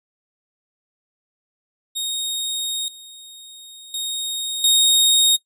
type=tone with level steps; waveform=sawtooth; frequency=3729 Hz; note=A#7; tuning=in tune; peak=-19 / -35 / -20 / -9 dBFS; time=1.95-5.37 s; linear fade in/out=20 ms; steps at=2.88 / 3.94 / 4.64 s; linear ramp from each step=2 ms; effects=noise-tail reverb RT60 0.1 s tail -22 dB re dry + resampled to 32000 Hz